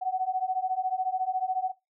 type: beating tone pair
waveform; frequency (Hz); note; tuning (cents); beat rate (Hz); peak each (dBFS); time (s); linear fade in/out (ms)
sine; 740 / 754; F#5 / F#5; 0 / +32; 14; -29; 0.01-1.72; 20
effects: noise-tail reverb RT60 0.2 s tail -19 dB re dry